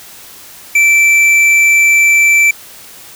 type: tone with tanh clipping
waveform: sine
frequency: 2332 Hz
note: D7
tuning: 13 cents flat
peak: -7 dBFS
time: 0.75-2.51 s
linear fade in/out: 5 ms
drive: 9 dB
effects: white hiss -35 dBFS RMS until 3.15 s